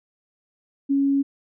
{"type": "tone", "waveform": "sine", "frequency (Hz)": 277.2, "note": "C#4", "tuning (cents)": 0, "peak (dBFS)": -17, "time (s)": [0.89, 1.23], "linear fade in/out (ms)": 20, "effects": []}